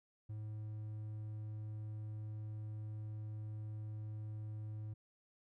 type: tone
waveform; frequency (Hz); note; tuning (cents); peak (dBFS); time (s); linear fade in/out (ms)
triangle; 107.3; A2; -43; -40; 0.29-4.94; 10
effects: none